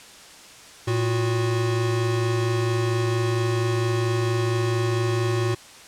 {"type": "tone pair together", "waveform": "square", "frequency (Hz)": [113.24, 364.1], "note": ["A#2", "F#4"], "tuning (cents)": [-50, -28], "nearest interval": "octave + minor sixth", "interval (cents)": 2022, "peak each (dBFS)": [-23, -26], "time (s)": [0.87, 5.55], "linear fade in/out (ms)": 10, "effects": ["white hiss -45 dBFS RMS until 5.87 s", "low-pass 8000 Hz 12 dB/octave"]}